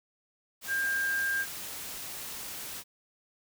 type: tone in noise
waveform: sine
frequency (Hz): 1600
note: G6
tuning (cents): +35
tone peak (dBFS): -27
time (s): 0.67-1.46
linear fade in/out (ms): 50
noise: white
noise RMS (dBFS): -40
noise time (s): 0.61-2.84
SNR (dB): +10
effects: none